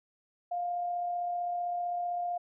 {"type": "tone with amplitude modulation", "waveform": "sine", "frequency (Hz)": 704, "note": "F5", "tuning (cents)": 14, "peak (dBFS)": -29, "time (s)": [0.51, 2.38], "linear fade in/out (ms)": 10, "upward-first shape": "sine", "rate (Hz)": 35.6, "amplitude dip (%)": 25, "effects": []}